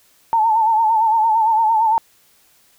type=tone with vibrato; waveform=sine; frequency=888 Hz; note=A5; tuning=16 cents sharp; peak=-12 dBFS; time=0.33-1.98 s; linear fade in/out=0 ms; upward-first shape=sine; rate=8.8 Hz; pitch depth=67 cents each way; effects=white hiss -55 dBFS RMS until 2.78 s